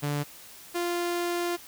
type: tone pair in turn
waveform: sawtooth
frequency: 145.6 / 348 Hz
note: D3 / F4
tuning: -15 / -6 cents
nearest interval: octave + minor third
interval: 1509 cents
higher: second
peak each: -23 dBFS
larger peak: neither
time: 0.02-0.24 / 0.74-1.57 s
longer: second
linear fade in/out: 20 ms
effects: white hiss -48 dBFS RMS until 1.67 s